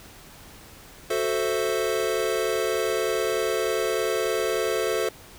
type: chord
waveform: square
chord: F# half-diminished seventh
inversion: none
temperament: equal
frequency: 370 / 440 / 523.3 / 659.3 Hz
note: F#4 / A4 / C5 / E5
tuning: 0 / 0 / 0 / 0 cents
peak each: -30 / -27 / -30 / -32 dBFS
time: 1.1-5.09 s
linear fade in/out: 5 ms
effects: pink hiss -47 dBFS RMS until 5.38 s